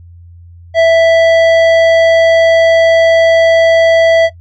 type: tone with tanh clipping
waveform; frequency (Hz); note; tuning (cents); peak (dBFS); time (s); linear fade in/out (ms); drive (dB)
triangle; 659.3; E5; 0; -6; 0.74-4.3; 50; 16
effects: noise-tail reverb RT60 0.1 s tail -21 dB re dry + added 86 Hz sine -33 dBFS peak until 4.4 s